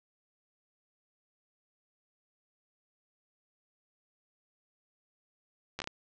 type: slowing click train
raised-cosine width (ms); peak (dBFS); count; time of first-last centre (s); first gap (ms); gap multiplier
0.2; -19; 5; 5.79-5.874; 12; 1.39
effects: low-pass 6000 Hz 12 dB/octave